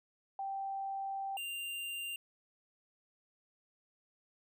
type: tone pair in turn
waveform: sine / square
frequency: 782 / 2787 Hz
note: G5 / F7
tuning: -4 / -4 cents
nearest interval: octave + minor seventh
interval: 2200 cents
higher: second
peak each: -36 / -39 dBFS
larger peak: first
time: 0.39-1.37 / 1.37-2.16 s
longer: first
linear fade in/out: 2 ms
effects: none